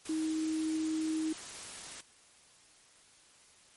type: tone in noise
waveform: sine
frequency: 315.9 Hz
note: D#4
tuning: 26 cents sharp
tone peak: -30 dBFS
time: 0.09-1.33 s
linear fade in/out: 5 ms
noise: white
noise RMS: -45 dBFS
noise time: 0.05-2.01 s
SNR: +12 dB
effects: white hiss -61 dBFS RMS until 3.76 s + MP3 48 kbps